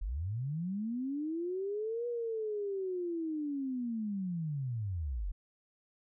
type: linear two-way sweep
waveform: sine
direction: up then down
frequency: 38.77 to 483.5 to 38.77 Hz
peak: -33 dBFS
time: 0.01-5.32 s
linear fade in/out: 10 ms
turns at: 2.07 s
effects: none